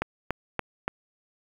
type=click train; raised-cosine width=0.5 ms; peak=-11 dBFS; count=4; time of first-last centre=0.02-0.88 s; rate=3.49 Hz; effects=7-bit